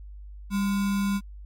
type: tone with sample-and-hold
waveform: sine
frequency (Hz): 198.5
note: G3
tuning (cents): +22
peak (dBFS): -22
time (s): 0.5-1.21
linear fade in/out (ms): 50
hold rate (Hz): 1225
effects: added 50 Hz sine -39 dBFS peak until 1.45 s + MP3 64 kbps